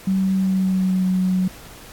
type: tone with pitch glide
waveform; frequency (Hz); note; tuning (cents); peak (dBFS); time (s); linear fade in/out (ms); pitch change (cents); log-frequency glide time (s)
sine; 190.9 to 185.25; G3 to F#3; -46 to +2; -16; 0.07-1.48; 5; -52; 0.34-1.08
effects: pink hiss -42 dBFS RMS until 1.92 s + AAC 64 kbps